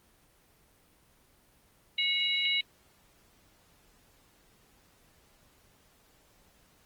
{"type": "tone cluster", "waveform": "sine", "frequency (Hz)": [2192, 2882, 3892], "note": ["C#7", "F#7", "B7"], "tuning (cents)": [-20, -46, -26], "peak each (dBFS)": -30, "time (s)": [1.98, 2.61], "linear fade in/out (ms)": 5, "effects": ["pink hiss -64 dBFS RMS until 6.85 s", "Opus 24 kbps"]}